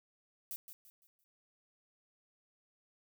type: noise with echo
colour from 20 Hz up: violet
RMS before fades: -42 dBFS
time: 0.51-0.56 s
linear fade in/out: 0 ms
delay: 170 ms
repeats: 4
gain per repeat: -9 dB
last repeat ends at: 1.24 s
effects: none